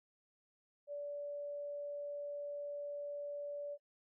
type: tone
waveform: sine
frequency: 578 Hz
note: D5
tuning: 28 cents flat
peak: -40 dBFS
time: 0.87-3.78 s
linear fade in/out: 50 ms
effects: noise-tail reverb RT60 0.1 s tail -22 dB re dry